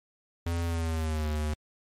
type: tone with pitch glide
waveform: square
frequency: 84.8 to 75.99 Hz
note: E2 to D#2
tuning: +50 to -40 cents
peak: -28 dBFS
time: 0.46-1.54 s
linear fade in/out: 5 ms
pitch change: -190 cents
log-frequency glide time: 0.65-1.29 s
effects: MP3 64 kbps